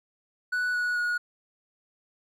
triangle tone with pitch steps, 1480 / 1464.7 / 1449.5 Hz, F#6 / F#6 / F#6, 0 / -18 / -36 cents, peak -23 dBFS, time 0.52-1.18 s, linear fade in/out 10 ms, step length 220 ms, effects none

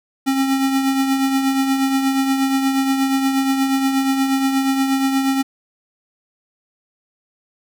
square tone with tremolo, 269.2 Hz, C4, 49 cents sharp, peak -14 dBFS, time 0.26-5.43 s, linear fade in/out 20 ms, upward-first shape triangle, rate 8.4 Hz, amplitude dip 50%, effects none

